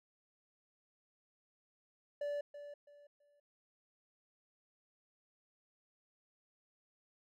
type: tone with echo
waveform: triangle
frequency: 580 Hz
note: D5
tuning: 22 cents flat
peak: -34 dBFS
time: 2.21-2.41 s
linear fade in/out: 5 ms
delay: 330 ms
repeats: 3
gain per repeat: -11 dB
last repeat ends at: 3.4 s
effects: none